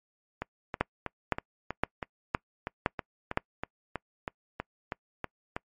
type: two click trains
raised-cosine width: 0.5 ms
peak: -9 / -17 dBFS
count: 6 / 17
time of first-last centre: 0.81-3.374 / 0.42-5.565 s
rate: 1.95 / 3.11 Hz
effects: noise-tail reverb RT60 0.1 s tail -26 dB re dry + MP3 48 kbps